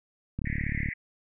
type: click train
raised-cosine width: 5 ms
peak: -19 dBFS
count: 19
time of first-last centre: 0.39-0.887 s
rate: 36.2 Hz
type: band-pass noise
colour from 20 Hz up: white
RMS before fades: -37 dBFS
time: 0.45-0.94 s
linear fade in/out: 10 ms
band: 1800 to 2200 Hz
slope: 96 dB/octave
effects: none